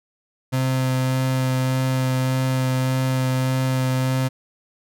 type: tone with vibrato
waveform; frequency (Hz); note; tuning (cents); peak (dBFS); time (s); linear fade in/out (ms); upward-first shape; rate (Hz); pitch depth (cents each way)
35% pulse; 130; C3; -11; -17; 0.52-4.29; 20; sine; 1.7; 10
effects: none